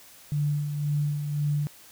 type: tone with tremolo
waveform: sine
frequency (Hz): 146.83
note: D3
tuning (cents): 0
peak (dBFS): -22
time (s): 0.32-1.67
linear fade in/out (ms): 0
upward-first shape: sine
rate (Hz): 1.9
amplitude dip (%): 50
effects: white hiss -51 dBFS RMS until 1.91 s